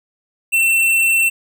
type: tone with hard clipping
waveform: sine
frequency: 2695 Hz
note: E7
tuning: 38 cents sharp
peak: -13 dBFS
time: 0.52-1.3 s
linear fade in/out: 20 ms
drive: 14 dB
effects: none

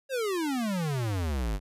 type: exponential sweep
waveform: square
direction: down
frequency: 554.4 to 46.25 Hz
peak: -28 dBFS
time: 0.09-1.6 s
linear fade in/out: 50 ms
effects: resampled to 32000 Hz

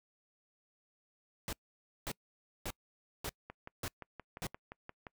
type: noise bursts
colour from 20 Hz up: pink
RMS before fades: -39 dBFS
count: 6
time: 1.48-4.468 s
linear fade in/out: 0 ms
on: 48 ms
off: 540 ms
type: click train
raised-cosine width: 0.5 ms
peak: -30 dBFS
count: 10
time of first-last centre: 3.5-5.068 s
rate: 5.74 Hz
effects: noise-tail reverb RT60 0.1 s tail -26 dB re dry

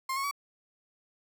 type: tone with pitch steps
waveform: 35% pulse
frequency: 1059 / 1097 / 1136.3 Hz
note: C6 / C#6 / C#6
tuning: +21 / -18 / +43 cents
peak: -28 dBFS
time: 0.09-0.312 s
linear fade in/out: 5 ms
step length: 74 ms
effects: none

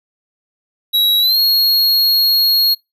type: tone with pitch glide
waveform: square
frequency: 3873 to 4297 Hz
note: B7 to C8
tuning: -35 to +45 cents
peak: -11 dBFS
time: 0.93-2.75 s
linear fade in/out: 20 ms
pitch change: +180 cents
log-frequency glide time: 1.2-1.39 s
effects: noise-tail reverb RT60 0.2 s tail -22 dB re dry

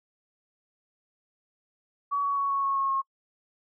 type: tone with pitch steps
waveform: sine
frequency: 1132 / 1123.5 / 1115.1 / 1106.8 / 1098.5 / 1090.3 / 1082.1 Hz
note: C#6 / C#6 / C#6 / C#6 / C#6 / C#6 / C#6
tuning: +36 / +23 / +10 / -3 / -16 / -29 / -42 cents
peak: -24 dBFS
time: 2.11-3.02 s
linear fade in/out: 20 ms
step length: 130 ms
effects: noise-tail reverb RT60 0.1 s tail -25 dB re dry

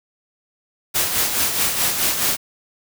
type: noise with tremolo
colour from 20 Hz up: white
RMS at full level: -18 dBFS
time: 0.94-2.37 s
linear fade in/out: 20 ms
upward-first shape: sine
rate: 4.7 Hz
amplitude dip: 50%
effects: none

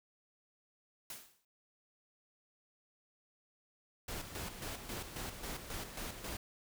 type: noise with exponential decay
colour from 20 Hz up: white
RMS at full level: -43 dBFS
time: 1.1-1.45 s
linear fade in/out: 2 ms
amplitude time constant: 75 ms
type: noise with tremolo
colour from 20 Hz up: pink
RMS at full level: -42 dBFS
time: 4.08-6.37 s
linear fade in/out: 5 ms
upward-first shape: square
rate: 3.7 Hz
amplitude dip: 55%
effects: none

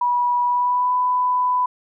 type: tone with pitch glide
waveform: sine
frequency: 974 to 996.8 Hz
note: B5 to B5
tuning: -24 to +16 cents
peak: -16 dBFS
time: 0.01-1.66 s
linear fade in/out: 5 ms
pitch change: +40 cents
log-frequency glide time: 0.44-0.93 s
effects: none

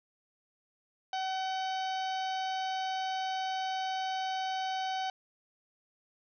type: harmonic tone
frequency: 758 Hz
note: F#5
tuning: 42 cents sharp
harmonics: 1 / 2 / 3 / 4 / 5 / 6 / 7 / 8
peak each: -32 / -43 / -48 / -43 / -47 / -49 / -55 / -54 dBFS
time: 1.13-5.1 s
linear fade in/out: 2 ms
effects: none

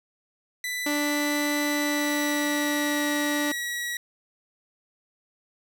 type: tone with pitch glide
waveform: sawtooth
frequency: 1988 to 1921.4 Hz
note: B6 to B6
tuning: +11 to -48 cents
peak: -25 dBFS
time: 0.64-3.97 s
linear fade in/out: 2 ms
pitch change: -59 cents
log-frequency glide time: 1.61-3.06 s
type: tone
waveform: sawtooth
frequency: 293.7 Hz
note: D4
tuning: in tune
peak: -21 dBFS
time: 0.86-3.52 s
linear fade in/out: 5 ms
effects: none

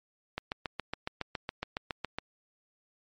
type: click train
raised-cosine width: 0.3 ms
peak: -17 dBFS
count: 14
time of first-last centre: 0.38-2.186 s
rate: 7.2 Hz
effects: MP3 48 kbps

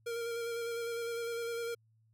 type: tone with vibrato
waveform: square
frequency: 466.2 Hz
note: A#4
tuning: in tune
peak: -36 dBFS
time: 0.06-1.75 s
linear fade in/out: 10 ms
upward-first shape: square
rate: 9.9 Hz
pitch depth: 17 cents each way
effects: added 111 Hz sine -66 dBFS peak until 2.13 s

